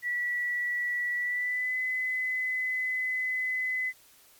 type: tone with pitch glide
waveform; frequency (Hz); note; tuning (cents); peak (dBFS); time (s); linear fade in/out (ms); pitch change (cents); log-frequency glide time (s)
sine; 1947 to 2020; B6 to B6; -25 to +39; -27; 0.02-3.93; 50; +64; 1.17-1.78
effects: white hiss -58 dBFS RMS until 4.39 s + MP3 96 kbps